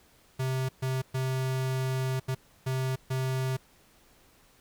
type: tone bursts at uneven times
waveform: square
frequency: 130.81 Hz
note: C3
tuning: in tune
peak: -28 dBFS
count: 6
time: 0.39-0.69 / 0.82-1.02 / 1.14-2.2 / 2.28-2.35 / 2.66-2.96 / 3.1-3.57 s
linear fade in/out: 10 ms
effects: pink hiss -61 dBFS RMS until 4.6 s